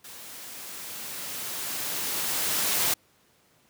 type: noise with level ramp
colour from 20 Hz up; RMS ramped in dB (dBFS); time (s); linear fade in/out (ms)
white; -44 to -24; 0.04-2.94; 5
effects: pink hiss -63 dBFS RMS until 3.69 s + high-pass 100 Hz 12 dB/octave